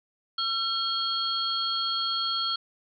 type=tone cluster; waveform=sine; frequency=1354 / 3247 / 4341 Hz; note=E6 / G#7 / C#8; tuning=+46 / -40 / -37 cents; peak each=-31 / -30 / -29 dBFS; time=0.38-2.56 s; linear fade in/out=5 ms; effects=none